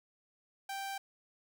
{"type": "tone", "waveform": "sawtooth", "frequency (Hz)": 784, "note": "G5", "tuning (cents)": 0, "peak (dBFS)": -34, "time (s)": [0.69, 0.98], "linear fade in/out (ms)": 5, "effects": []}